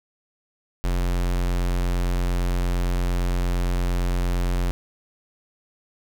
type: tone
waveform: square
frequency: 44.37 Hz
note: F1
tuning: 28 cents sharp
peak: -21 dBFS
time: 0.84-4.71 s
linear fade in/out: 0 ms
effects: none